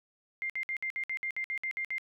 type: tone bursts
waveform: sine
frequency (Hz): 2100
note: C7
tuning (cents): +6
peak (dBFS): -31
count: 12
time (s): 0.42-1.982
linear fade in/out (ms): 0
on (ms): 77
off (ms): 58
effects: none